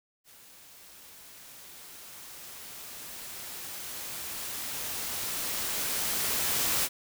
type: noise with level ramp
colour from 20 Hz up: white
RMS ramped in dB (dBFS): -54 to -27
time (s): 0.24-6.89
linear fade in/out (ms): 50
effects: none